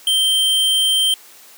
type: tone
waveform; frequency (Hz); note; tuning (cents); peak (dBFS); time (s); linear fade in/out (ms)
square; 3136; G7; 0; -14; 0.07-1.14; 2
effects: white hiss -44 dBFS RMS until 1.57 s + high-pass 300 Hz 12 dB/octave